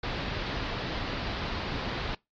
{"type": "low-pass noise", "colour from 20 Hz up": "pink", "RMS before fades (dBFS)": -33, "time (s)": [0.03, 2.15], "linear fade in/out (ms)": 5, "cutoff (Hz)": 4700, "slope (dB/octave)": 48, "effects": ["noise-tail reverb RT60 0.2 s tail -23 dB re dry", "MP3 48 kbps"]}